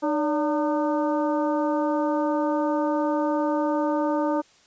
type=harmonic tone with a mistuned harmonic; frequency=303.8 Hz; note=D#4; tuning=41 cents flat; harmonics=1 / 2 / 3 / 4 / 5; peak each=-24 / -26 / -28 / -34 / -42 dBFS; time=0.02-4.42 s; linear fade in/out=20 ms; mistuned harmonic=2; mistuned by=-83 cents; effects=white hiss -57 dBFS RMS until 4.66 s + resampled to 16000 Hz